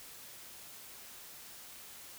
silence, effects white hiss -51 dBFS RMS until 2.18 s

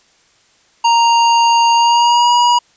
square tone with pitch glide, 932.3 to 963.5 Hz, A#5 to B5, 0 to -43 cents, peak -9 dBFS, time 0.84-2.59 s, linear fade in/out 10 ms, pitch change +57 cents, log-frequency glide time 1.74-2.32 s, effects white hiss -53 dBFS RMS until 2.76 s + resampled to 16000 Hz

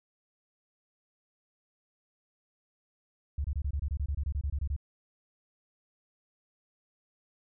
sine tone bursts, 70.9 Hz, C#2, 40 cents sharp, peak -28 dBFS, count 16, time 3.38-4.764 s, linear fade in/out 5 ms, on 64 ms, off 24 ms, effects none

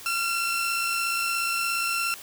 sawtooth tone pair together, 1373 / 2689 Hz, F6 / E7, -30 / +34 cents, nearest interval octave, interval 1164 cents, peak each -24 dBFS, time 0.06-2.14 s, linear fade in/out 0 ms, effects white hiss -43 dBFS RMS until 2.22 s

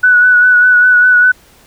sine tone with vibrato, 1480 Hz, F#6, in tune, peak -4 dBFS, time 0.03-1.32 s, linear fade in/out 10 ms, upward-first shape sine, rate 5 Hz, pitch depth 26 cents each way, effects pink hiss -45 dBFS RMS until 1.66 s

